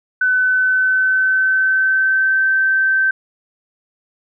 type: tone with pitch glide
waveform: sine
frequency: 1508 to 1550.4 Hz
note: F#6 to G6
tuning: +32 to -20 cents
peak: -12 dBFS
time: 0.21-3.11 s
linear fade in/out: 5 ms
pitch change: +48 cents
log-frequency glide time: 0.34-2.47 s
effects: none